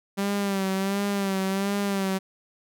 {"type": "tone with vibrato", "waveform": "sawtooth", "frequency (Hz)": 196.3, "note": "G3", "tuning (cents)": 3, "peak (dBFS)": -20, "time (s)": [0.17, 2.19], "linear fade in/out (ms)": 20, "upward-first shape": "sine", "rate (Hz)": 1.4, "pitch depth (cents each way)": 50, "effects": []}